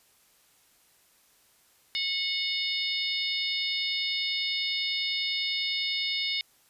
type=harmonic tone; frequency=730 Hz; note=F#5; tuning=24 cents flat; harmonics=3 / 4 / 5 / 6 / 7; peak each=-33 / -35 / -31 / -36 / -35 dBFS; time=1.95-6.41 s; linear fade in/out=0 ms; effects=white hiss -63 dBFS RMS until 6.69 s + resampled to 32000 Hz